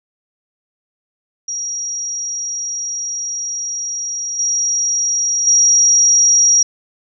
sine tone with level steps, 5690 Hz, F8, 31 cents sharp, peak -20 / -14 / -8 dBFS, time 1.48-6.63 s, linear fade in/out 5 ms, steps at 4.39 / 5.47 s, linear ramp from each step 2 ms, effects none

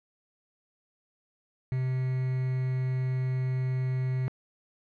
triangle tone with quantisation, 129.2 Hz, C3, 21 cents flat, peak -24 dBFS, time 1.72-4.28 s, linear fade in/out 0 ms, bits 7, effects low-pass 2000 Hz 12 dB/octave

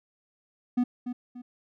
triangle tone with echo, 246.1 Hz, B3, 6 cents flat, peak -19 dBFS, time 0.77-0.84 s, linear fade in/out 10 ms, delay 290 ms, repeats 2, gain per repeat -9 dB, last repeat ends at 1.42 s, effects none

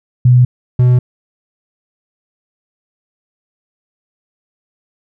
sine / triangle tone pair in turn, 124.5 / 124.5 Hz, B2 / B2, +14 / +14 cents, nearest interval unison, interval 0 cents, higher neither, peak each -4 dBFS, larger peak neither, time 0.25-0.45 / 0.79-0.99 s, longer neither, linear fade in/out 5 ms, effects none

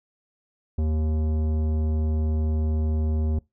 sine tone with tanh clipping, 77.78 Hz, D#2, in tune, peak -23 dBFS, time 0.78-3.39 s, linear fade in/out 5 ms, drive 14 dB, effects noise-tail reverb RT60 0.2 s tail -23 dB re dry

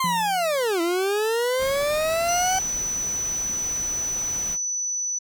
40% pulse linear two-way sweep, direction down then up, 1067 to 330 to 763 Hz, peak -20 dBFS, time 0-2.59 s, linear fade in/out 5 ms, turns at 0.81 s
triangle tone with exponential decay, 174.61 Hz, F3, in tune, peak -24 dBFS, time 0.04-0.78 s, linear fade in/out 2 ms, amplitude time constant 160 ms
pink noise, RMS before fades -38 dBFS, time 1.57-4.58 s, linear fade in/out 50 ms
sine tone, 5970 Hz, F#8, 15 cents sharp, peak -24 dBFS, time 2.28-5.19 s, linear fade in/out 10 ms
effects none

